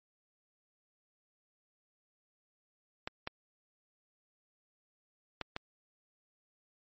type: clicks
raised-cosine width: 0.3 ms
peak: -20 dBFS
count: 4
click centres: 3.075 / 3.274 / 5.413 / 5.564 s
effects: MP3 32 kbps